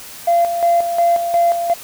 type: tone with tremolo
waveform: sine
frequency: 687 Hz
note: F5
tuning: 29 cents flat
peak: -9 dBFS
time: 0.27-1.74 s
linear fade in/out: 10 ms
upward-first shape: square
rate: 2.8 Hz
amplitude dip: 60%
effects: tanh soft clip ceiling -7 dBFS + white hiss -35 dBFS RMS until 1.83 s